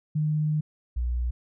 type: tone pair in turn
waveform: sine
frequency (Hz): 152.7 / 60.6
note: D#3 / B1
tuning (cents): -32 / -32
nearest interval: octave + major third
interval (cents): 1600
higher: first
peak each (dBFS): -22 / -24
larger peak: first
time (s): 0.15-0.61 / 0.96-1.31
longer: first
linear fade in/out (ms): 10
effects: none